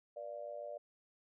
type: tone with amplitude modulation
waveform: sine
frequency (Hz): 587.3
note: D5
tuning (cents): 0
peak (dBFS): -38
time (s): 0.16-0.78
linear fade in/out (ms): 10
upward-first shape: sine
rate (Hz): 107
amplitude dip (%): 90
effects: none